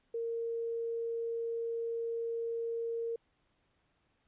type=tone; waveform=sine; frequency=461.7 Hz; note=A#4; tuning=17 cents flat; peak=-33 dBFS; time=0.14-3.16 s; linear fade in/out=5 ms; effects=pink hiss -75 dBFS RMS until 4.27 s + resampled to 8000 Hz